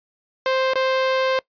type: tone with dropouts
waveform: sawtooth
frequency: 524 Hz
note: C5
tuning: 2 cents sharp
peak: -14 dBFS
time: 0.46-1.39 s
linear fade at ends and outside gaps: 1 ms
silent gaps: 0.735-0.756 s
effects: noise-tail reverb RT60 0.1 s tail -22 dB re dry + resampled to 11025 Hz